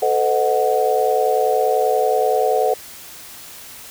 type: chord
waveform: sine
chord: A diminished seventh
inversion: none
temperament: equal with one note detuned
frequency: 440 / 510.4 / 622.3 / 740 Hz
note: A4 / C5 / Eb5 / Gb5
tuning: 0 / -43 / 0 / 0 cents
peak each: -19 / -20 / -23 / -19 dBFS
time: 0.02-2.74 s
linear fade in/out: 5 ms
effects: white hiss -38 dBFS RMS until 3.9 s